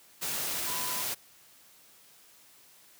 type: tone in noise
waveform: sine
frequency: 999 Hz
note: B5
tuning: 20 cents sharp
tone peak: -39 dBFS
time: 0.66-1.03 s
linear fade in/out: 20 ms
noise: white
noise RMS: -33 dBFS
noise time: 0.21-1.15 s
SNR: -9 dB
effects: white hiss -58 dBFS RMS until 2.99 s + high-pass 80 Hz 12 dB/octave